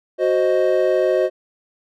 triangle chord, C diminished, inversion second, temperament equal, 370 / 523.3 / 622.3 Hz, Gb4 / C5 / Eb5, 0 / 0 / 0 cents, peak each -17 dBFS, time 0.18-1.3 s, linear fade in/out 50 ms, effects none

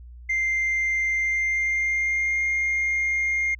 sine tone with pitch glide, 2093 to 2122 Hz, C7 to C7, 0 to +24 cents, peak -19 dBFS, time 0.29-3.55 s, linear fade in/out 10 ms, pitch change +24 cents, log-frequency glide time 1.16-2.44 s, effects tanh soft clip ceiling -19 dBFS + added 60 Hz sine -40 dBFS peak until 3.59 s

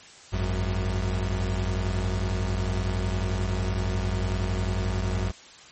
35% pulse tone pair together, 51.75 / 92.5 Hz, G#1 / F#2, -5 / 0 cents, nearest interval minor seventh, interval 1005 cents, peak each -26 / -25 dBFS, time 0.32-5.32 s, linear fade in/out 20 ms, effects white hiss -48 dBFS RMS until 5.71 s + MP3 32 kbps

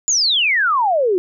sine exponential sweep, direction down, 7180 to 346.5 Hz, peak -13 dBFS, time 0.08-1.18 s, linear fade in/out 0 ms, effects none

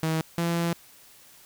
sawtooth tone pair in turn, 160 / 169.51 Hz, D#3 / E3, +49 / +49 cents, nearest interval minor second, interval 100 cents, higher second, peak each -20 dBFS, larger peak neither, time 0.03-0.21 / 0.38-0.73 s, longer second, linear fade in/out 0 ms, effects white hiss -53 dBFS RMS until 1.45 s

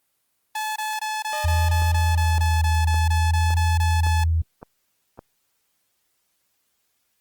sawtooth tone bursts, 862 Hz, A5, 36 cents flat, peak -21 dBFS, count 16, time 0.55-4.24 s, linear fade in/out 5 ms, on 210 ms, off 22 ms
sawtooth tone with exponential decay, 610 Hz, D#5, 34 cents flat, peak -26 dBFS, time 1.33-3.54 s, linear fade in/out 0 ms, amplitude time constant 480 ms
sine tone with vibrato, 82.41 Hz, E2, in tune, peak -17 dBFS, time 1.44-4.42 s, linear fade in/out 10 ms, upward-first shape sine, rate 0.56 Hz, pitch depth 32 cents each way
click train, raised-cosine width 1 ms, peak -23 dBFS, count 7, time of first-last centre 1.82-5.191 s, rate 1.78 Hz
effects white hiss -71 dBFS RMS until 7.2 s + Opus 24 kbps

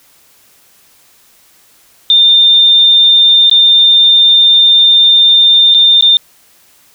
sine tone with dropouts, 3608 Hz, A7, 43 cents sharp, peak -3 dBFS, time 2.1-6.17 s, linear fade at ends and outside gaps 1 ms, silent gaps 3.497-3.513 / 5.741-5.746 / 6.01-6.024 s, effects white hiss -47 dBFS RMS until 6.94 s

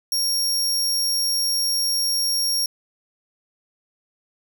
sawtooth tone, 5570 Hz, F8, 5 cents flat, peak -17 dBFS, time 0.12-2.66 s, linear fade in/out 2 ms, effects none

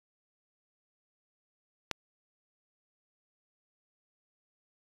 click, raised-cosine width 0.2 ms, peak -13 dBFS, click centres 1.913 s, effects resampled to 24000 Hz

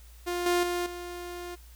sawtooth tone with level steps, 352.2 Hz, F4, 15 cents sharp, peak -25 / -19 / -24 / -33 dBFS, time 0.26-1.56 s, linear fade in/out 20 ms, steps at 0.46 / 0.63 / 0.86 s, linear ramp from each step 2 ms, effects added 58 Hz sine -48 dBFS peak until 1.75 s + white hiss -58 dBFS RMS until 1.75 s

